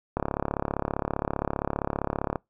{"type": "click train", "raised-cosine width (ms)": 1, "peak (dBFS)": -12, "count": 78, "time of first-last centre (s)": [0.17, 2.357], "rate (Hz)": 35.2, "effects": ["noise-tail reverb RT60 0.2 s tail -26 dB re dry"]}